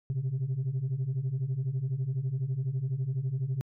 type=beating tone pair; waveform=sine; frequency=124 / 136 Hz; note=B2 / C#3; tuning=+7 / -33 cents; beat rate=12 Hz; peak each=-31 / -28 dBFS; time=0.1-3.61 s; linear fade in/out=0 ms; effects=tanh soft clip ceiling -25 dBFS